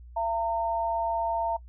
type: tone pair together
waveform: sine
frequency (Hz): 677.1 / 913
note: E5 / A#5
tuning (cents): +46 / -36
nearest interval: perfect fourth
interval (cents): 518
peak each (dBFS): -29 / -27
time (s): 0.16-1.57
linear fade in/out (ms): 10
effects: noise-tail reverb RT60 0.1 s tail -22 dB re dry + added 60 Hz sine -44 dBFS peak until 1.68 s